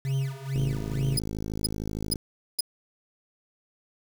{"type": "tone with tremolo", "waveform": "triangle", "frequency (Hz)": 135.3, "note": "C#3", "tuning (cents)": -42, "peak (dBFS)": -21, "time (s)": [0.05, 1.17], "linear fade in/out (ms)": 0, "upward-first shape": "sine", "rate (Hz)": 2.2, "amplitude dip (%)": 90}
{"type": "click train", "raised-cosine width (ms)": 3, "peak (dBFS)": -20, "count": 86, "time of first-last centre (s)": [0.56, 2.158], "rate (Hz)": 53.2}
{"type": "tone bursts", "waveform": "20% pulse", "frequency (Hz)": 5000, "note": "D#8", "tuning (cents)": 8, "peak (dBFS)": -16, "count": 4, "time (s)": [1.17, 2.608], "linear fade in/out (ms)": 5, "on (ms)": 22, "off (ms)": 450}
{"effects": ["7-bit"]}